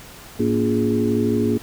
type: tone cluster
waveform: sine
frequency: 106.3 / 233.8 / 286.2 / 350.6 / 416.2 Hz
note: G#2 / A#3 / D4 / F4 / G#4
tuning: +41 / +5 / -45 / +7 / +4 cents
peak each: -26 / -20 / -24 / -25 / -23 dBFS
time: 0.39-1.58 s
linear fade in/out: 10 ms
effects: pink hiss -41 dBFS RMS until 1.62 s